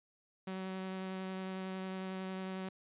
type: tone with vibrato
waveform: sawtooth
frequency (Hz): 188.5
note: F#3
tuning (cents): +32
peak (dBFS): -35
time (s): 0.47-2.69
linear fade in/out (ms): 5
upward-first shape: sine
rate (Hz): 11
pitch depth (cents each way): 9
effects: resampled to 8000 Hz